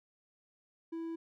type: tone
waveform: triangle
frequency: 329.6 Hz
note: E4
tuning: in tune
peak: -35 dBFS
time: 0.92-1.16 s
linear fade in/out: 10 ms
effects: none